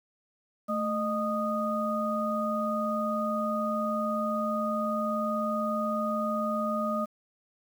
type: tone cluster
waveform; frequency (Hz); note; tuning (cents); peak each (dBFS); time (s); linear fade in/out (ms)
sine; 219.9 / 613 / 1238; A3 / D#5 / D#6; -1 / -26 / -9; -31; 0.68-7.06; 20
effects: 9-bit